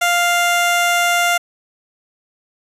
15% pulse tone, 698.5 Hz, F5, in tune, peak -7 dBFS, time 0.01-1.38 s, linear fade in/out 10 ms, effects resampled to 32000 Hz

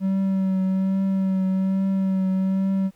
triangle tone with vibrato, 190.9 Hz, G3, 46 cents flat, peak -17 dBFS, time 0-2.91 s, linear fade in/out 50 ms, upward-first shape triangle, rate 1.2 Hz, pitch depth 24 cents each way, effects pink hiss -62 dBFS RMS until 2.95 s

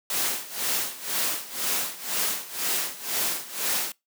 white noise with tremolo, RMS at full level -25 dBFS, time 0.1-3.92 s, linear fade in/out 2 ms, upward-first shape sine, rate 2 Hz, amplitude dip 85%, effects noise-tail reverb RT60 0.2 s tail -23 dB re dry + high-pass 200 Hz 12 dB/octave

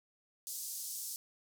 white band-pass noise, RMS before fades -42 dBFS, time 0.47-1.16 s, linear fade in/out 0 ms, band 5000 to 14000 Hz, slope 24 dB/octave, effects none

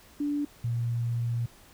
sine tone pair in turn, 290.7 / 118.2 Hz, D4 / A#2, -18 / +24 cents, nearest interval octave + major third, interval 1558 cents, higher first, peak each -26 dBFS, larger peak neither, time 0.2-0.45 / 0.64-1.46 s, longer second, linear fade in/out 5 ms, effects pink hiss -55 dBFS RMS until 1.73 s

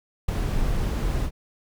brown noise with ADSR envelope, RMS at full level -20 dBFS, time 0.28-1.31 s, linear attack 8 ms, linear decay 7 ms, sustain -4 dB, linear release 66 ms, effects none

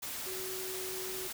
sine tone in noise, 374.4 Hz, F#4, 20 cents sharp, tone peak -41 dBFS, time 0.26-1.28 s, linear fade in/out 10 ms, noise white, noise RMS -40 dBFS, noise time 0.02-1.33 s, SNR -4 dB, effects none

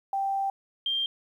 sine tone pair in turn, 784 / 3181 Hz, G5 / G7, 0 / +25 cents, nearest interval 2 octaves, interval 2425 cents, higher second, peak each -25 dBFS, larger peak neither, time 0.13-0.5 / 0.86-1.06 s, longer first, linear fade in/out 2 ms, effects 10-bit

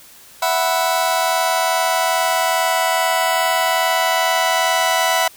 sawtooth chord, E suspended second, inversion none, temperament just, 659.3 / 741.7 / 988.9 Hz, E5 / F#5 / B5, 0 / +4 / +2 cents, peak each -16 dBFS, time 0.42-5.28 s, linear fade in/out 5 ms, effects white hiss -44 dBFS RMS until 5.36 s

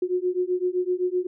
sine beating tone pair, 358.8 / 366.6 Hz, F4 / F#4, +47 / -16 cents, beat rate 7.8 Hz, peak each -25 dBFS, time 0.02-1.27 s, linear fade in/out 5 ms, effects none

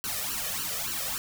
white noise with flanger, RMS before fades -32 dBFS, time 0.04-1.18 s, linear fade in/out 0 ms, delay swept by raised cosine 0.68 to 1.68 ms, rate 3.5 Hz, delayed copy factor +1, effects none

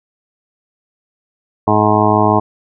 harmonic tone, 106.2 Hz, G#2, 39 cents sharp, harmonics 1 / 2 / 3 / 4 / 6 / 7 / 8 / 9 / 10, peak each -18 / -18 / -18 / -18 / -18 / -18 / -18 / -18 / -18 dBFS, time 1.67-2.4 s, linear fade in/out 10 ms, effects none

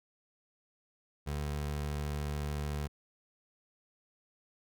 25% pulse tone, 73.42 Hz, D2, in tune, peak -30 dBFS, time 1.26-2.88 s, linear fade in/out 20 ms, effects none

